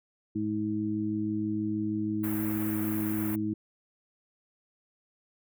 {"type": "harmonic tone", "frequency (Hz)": 106.3, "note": "G#2", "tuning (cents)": 41, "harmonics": [1, 2, 3], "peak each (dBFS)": [-37, -32, -30], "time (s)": [0.35, 3.54], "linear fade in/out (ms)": 10}
{"type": "band-stop noise", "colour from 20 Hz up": "white", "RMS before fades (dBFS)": -38, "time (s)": [2.23, 3.36], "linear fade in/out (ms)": 10, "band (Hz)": [2000, 12000], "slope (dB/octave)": 24}
{"effects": []}